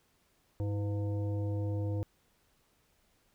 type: harmonic tone with a mistuned harmonic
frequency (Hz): 101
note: G#2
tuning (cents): -48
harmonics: 1 / 3 / 5 / 7 / 9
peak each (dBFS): -31 / -40 / -42 / -54 / -56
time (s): 0.6-2.03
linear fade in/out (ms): 0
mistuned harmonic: 3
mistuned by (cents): +94
effects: pink hiss -71 dBFS RMS until 3.34 s